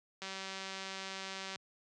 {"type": "click train", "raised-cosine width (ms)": 0.2, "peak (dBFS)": -25, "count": 258, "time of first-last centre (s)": [0.22, 1.559], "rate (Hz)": 192, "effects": ["high-pass 100 Hz 12 dB/octave", "resampled to 24000 Hz"]}